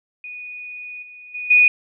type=tone with level steps; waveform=sine; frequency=2471 Hz; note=D#7; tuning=13 cents flat; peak=-31 / -38 / -26 / -9 dBFS; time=0.24-1.68 s; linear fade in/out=2 ms; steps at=1.02 / 1.34 / 1.5 s; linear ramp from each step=10 ms; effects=none